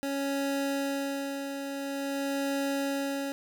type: tone with tremolo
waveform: 25% pulse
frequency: 277.4 Hz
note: C#4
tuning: 1 cent sharp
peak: -24 dBFS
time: 0.03-3.32 s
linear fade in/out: 0 ms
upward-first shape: sine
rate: 0.48 Hz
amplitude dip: 50%
effects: none